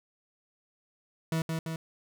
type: tone with echo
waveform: 40% pulse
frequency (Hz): 162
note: E3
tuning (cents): -30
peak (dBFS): -26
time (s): 1.32-1.42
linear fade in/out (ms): 2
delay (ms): 170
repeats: 2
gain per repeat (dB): -3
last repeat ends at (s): 1.76
effects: none